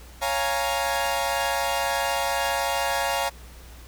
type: chord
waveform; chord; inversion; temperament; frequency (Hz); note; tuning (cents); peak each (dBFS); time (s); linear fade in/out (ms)
sawtooth; Bb minor seventh; first; equal; 554.4 / 698.5 / 830.6 / 932.3; Db5 / F5 / Ab5 / Bb5; 0 / 0 / 0 / 0; -25; 0.21-3.3; 20
effects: added 60 Hz sine -43 dBFS peak until 3.87 s + pink hiss -49 dBFS RMS until 3.87 s